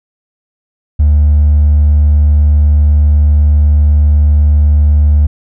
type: tone with hard clipping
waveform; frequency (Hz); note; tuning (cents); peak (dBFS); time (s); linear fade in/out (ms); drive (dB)
triangle; 74; D2; +14; -4; 0.99-5.27; 10; 2
effects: none